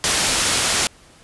white low-pass noise, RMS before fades -19 dBFS, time 0.04-0.87 s, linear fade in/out 0 ms, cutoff 8800 Hz, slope 12 dB/octave, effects pink hiss -49 dBFS RMS until 1.23 s + resampled to 24000 Hz

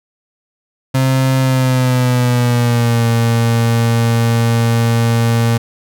35% pulse tone with pitch glide, 131.8 to 116.07 Hz, C3 to A#2, +13 to -7 cents, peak -9 dBFS, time 0.94-5.58 s, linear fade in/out 10 ms, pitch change -220 cents, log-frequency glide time 1.39-3.06 s, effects none

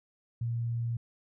sine tone, 117.2 Hz, A#2, 10 cents sharp, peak -29 dBFS, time 0.41-0.97 s, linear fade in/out 5 ms, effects none

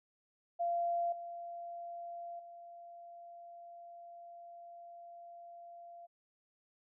sine tone with level steps, 689 Hz, F5, 24 cents flat, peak -31 / -42 / -49 dBFS, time 0.59-6.07 s, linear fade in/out 20 ms, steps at 1.12 / 2.39 s, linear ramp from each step 5 ms, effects none

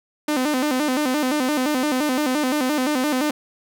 sawtooth tone with vibrato, 277.2 Hz, C#4, in tune, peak -15 dBFS, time 0.28-3.31 s, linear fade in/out 5 ms, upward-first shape square, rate 5.8 Hz, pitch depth 140 cents each way, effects none

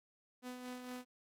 sawtooth tone with tremolo, 250 Hz, B3, 21 cents sharp, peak -39 dBFS, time 0.42-1.05 s, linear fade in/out 50 ms, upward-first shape sine, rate 4.4 Hz, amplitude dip 45%, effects AAC 64 kbps

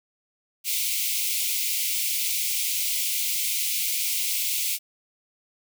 white high-pass noise, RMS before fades -26 dBFS, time 0.64-4.79 s, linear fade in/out 50 ms, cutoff 2100 Hz, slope 96 dB/octave, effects none

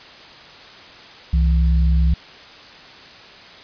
sine tone pair together, 65.49 / 164.81 Hz, C2 / E3, +2 / 0 cents, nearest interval octave + major third, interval 1598 cents, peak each -13 / -22 dBFS, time 1.33-2.14 s, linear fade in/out 5 ms, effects white hiss -41 dBFS RMS until 3.63 s + resampled to 11025 Hz

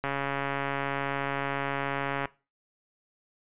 click train, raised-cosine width 0.5 ms, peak -15 dBFS, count 309, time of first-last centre 0.04-2.256 s, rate 139 Hz, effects noise-tail reverb RT60 0.3 s tail -20 dB re dry + resampled to 8000 Hz

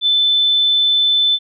sine tone, 3520 Hz, A7, in tune, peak -11 dBFS, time 0.01-1.39 s, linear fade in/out 50 ms, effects none

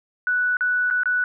sine tone with dropouts, 1480 Hz, F#6, in tune, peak -18 dBFS, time 0.27-1.24 s, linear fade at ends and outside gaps 1 ms, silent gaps 0.569-0.608 / 0.902-0.909 / 1.034-1.057 s, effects none

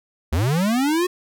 square linear sweep, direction up, 68 to 370 Hz, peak -18 dBFS, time 0.32-1.07 s, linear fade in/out 10 ms, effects none

